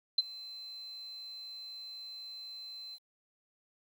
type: tone with ADSR envelope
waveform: sine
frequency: 4076 Hz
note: C8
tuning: 46 cents flat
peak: -21 dBFS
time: 0.18-2.99 s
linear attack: 5 ms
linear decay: 29 ms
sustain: -22 dB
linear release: 50 ms
effects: 10-bit